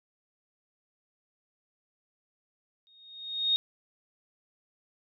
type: tone with exponential growth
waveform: sine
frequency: 3718 Hz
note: A#7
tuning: 5 cents flat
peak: -20 dBFS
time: 2.87-3.56 s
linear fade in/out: 0 ms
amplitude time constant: 150 ms
effects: none